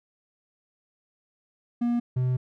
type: tone pair in turn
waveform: triangle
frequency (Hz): 238.6 / 126.91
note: A#3 / B2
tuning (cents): +41 / +48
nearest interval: major seventh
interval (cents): 1093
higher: first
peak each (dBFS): -20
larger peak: neither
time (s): 1.81-2 / 2.16-2.37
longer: second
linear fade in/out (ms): 10
effects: none